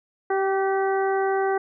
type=harmonic tone with a mistuned harmonic; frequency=387.8 Hz; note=G4; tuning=19 cents flat; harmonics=1 / 2 / 3 / 4 / 5; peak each=-22 / -25 / -33 / -32 / -36 dBFS; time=0.3-1.58 s; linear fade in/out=5 ms; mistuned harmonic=4; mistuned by=-20 cents; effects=none